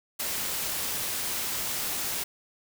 white noise, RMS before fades -31 dBFS, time 0.19-2.24 s, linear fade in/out 10 ms, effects none

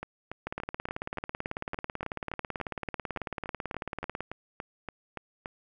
two click trains, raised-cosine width 0.5 ms, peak -18 / -21 dBFS, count 69 / 20, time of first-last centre 0.47-4.206 / 0.03-5.459 s, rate 18.2 / 3.5 Hz, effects none

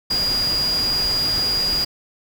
sine tone in noise, 4854 Hz, D#8, 44 cents flat, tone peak -18 dBFS, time 0.1-1.85 s, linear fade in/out 10 ms, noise pink, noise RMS -29 dBFS, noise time 0.1-1.85 s, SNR +8 dB, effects none

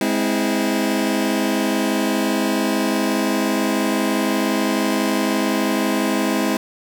sawtooth chord, Ab augmented, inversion none, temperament just, 207.7 / 259.6 / 324.5 Hz, Ab3 / C4 / E4, 0 / -13 / -27 cents, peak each -18 dBFS, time 0.01-6.57 s, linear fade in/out 2 ms, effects none

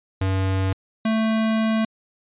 square tone pair in turn, 95.3 / 221.2 Hz, G2 / A3, -48 / +9 cents, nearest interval octave + minor third, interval 1457 cents, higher second, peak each -20 / -19 dBFS, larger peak second, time 0.21-0.73 / 1.05-1.85 s, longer second, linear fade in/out 5 ms, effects resampled to 8000 Hz

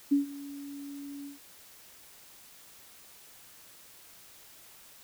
sine tone with ADSR envelope, 282.6 Hz, C#4, 34 cents sharp, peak -19 dBFS, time 0.11-1.39 s, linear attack 14 ms, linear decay 130 ms, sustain -20 dB, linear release 130 ms, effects white hiss -54 dBFS RMS until 5.03 s

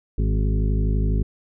harmonic tone with a mistuned harmonic, 52.1 Hz, G#1, 6 cents sharp, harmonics 1 / 2 / 3 / 4 / 5 / 7 / 8, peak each -19 / -25 / -29 / -31 / -33 / -36 / -37 dBFS, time 0.18-1.23 s, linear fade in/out 5 ms, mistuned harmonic 4, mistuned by -33 cents, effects none

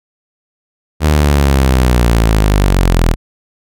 sawtooth linear sweep, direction down, 77.6 to 39.39 Hz, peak -4 dBFS, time 1-3.16 s, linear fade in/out 50 ms, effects none

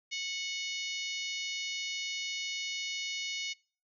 harmonic tone, 734 Hz, F#5, 14 cents flat, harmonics 3 / 4 / 5 / 6 / 7 / 8 / 9, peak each -38 / -40 / -42 / -44 / -45 / -46 / -47 dBFS, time 0.11-3.54 s, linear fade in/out 20 ms, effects noise-tail reverb RT60 0.4 s tail -25 dB re dry

